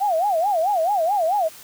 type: tone with vibrato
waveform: sine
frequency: 729 Hz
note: F#5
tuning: 26 cents flat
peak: -17 dBFS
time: 0-1.49 s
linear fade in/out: 20 ms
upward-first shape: sine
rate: 4.6 Hz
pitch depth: 240 cents each way
effects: white hiss -43 dBFS RMS until 1.63 s